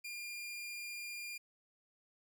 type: tone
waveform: sawtooth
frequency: 2405 Hz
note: D7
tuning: 41 cents sharp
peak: -39 dBFS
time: 0.04-1.38 s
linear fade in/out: 10 ms
effects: none